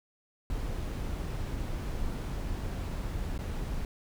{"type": "noise with dropouts", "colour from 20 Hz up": "brown", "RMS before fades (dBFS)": -34, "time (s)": [0.5, 3.85], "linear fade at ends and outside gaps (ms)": 1, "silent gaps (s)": [3.378, 3.389], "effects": []}